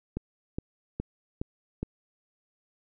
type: click train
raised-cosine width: 3 ms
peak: -18 dBFS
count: 5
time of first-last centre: 0.17-1.83 s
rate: 2.41 Hz
effects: none